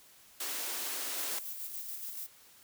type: high-pass noise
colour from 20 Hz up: white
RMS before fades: -37 dBFS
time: 0.4-1.39 s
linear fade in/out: 5 ms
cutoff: 250 Hz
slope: 96 dB/octave
type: noise with tremolo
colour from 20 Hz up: violet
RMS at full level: -40 dBFS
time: 1.17-2.27 s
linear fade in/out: 10 ms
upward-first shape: square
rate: 7 Hz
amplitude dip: 35%
effects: white hiss -59 dBFS RMS until 2.63 s